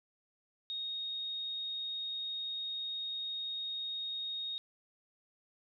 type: tone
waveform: sine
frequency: 3729 Hz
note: A#7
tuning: in tune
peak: -36 dBFS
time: 0.7-4.58 s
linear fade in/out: 0 ms
effects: none